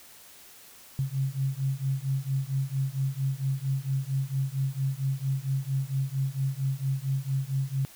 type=beating tone pair; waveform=sine; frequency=132.9 / 137.3 Hz; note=C3 / C#3; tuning=+27 / -16 cents; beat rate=4.4 Hz; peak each=-29 dBFS; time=0.99-7.85 s; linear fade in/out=0 ms; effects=white hiss -51 dBFS RMS until 7.95 s